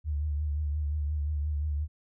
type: tone with vibrato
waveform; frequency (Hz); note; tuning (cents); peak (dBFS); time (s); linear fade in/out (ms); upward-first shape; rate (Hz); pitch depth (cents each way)
sine; 74.5; D2; +25; -27; 0.04-1.88; 50; triangle; 5.7; 66
effects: none